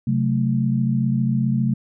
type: chord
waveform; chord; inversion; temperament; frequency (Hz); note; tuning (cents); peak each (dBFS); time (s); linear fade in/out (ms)
sine; F# diminished; second; equal with one note detuned; 132.72 / 185 / 220; C3 / F#3 / A3; +25 / 0 / 0; -20 / -25 / -21; 0.07-1.74; 5
effects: none